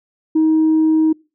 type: tone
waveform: sine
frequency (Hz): 315.8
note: D#4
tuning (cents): +26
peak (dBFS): -9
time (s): 0.35-1.13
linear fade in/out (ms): 10
effects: noise-tail reverb RT60 0.3 s tail -25 dB re dry + tanh soft clip ceiling -8 dBFS